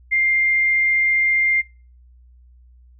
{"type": "tone", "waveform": "sine", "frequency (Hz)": 2105, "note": "C7", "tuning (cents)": 10, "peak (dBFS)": -15, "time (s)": [0.11, 1.62], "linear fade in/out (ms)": 20, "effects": ["noise-tail reverb RT60 0.4 s tail -23 dB re dry", "added 61 Hz sine -46 dBFS peak until 2.99 s"]}